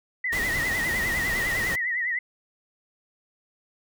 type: tone with vibrato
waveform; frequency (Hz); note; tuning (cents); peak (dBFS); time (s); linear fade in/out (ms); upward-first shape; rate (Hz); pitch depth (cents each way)
sine; 1937; B6; -34; -24; 0.24-2.19; 5; triangle; 9.9; 110
type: noise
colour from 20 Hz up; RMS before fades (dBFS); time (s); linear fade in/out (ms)
pink; -32; 0.32-1.76; 10
effects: none